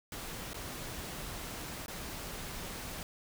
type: noise with dropouts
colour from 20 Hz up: pink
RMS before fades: -42 dBFS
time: 0.12-3.03 s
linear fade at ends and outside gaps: 1 ms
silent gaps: 0.533-0.543 / 1.861-1.881 s
effects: none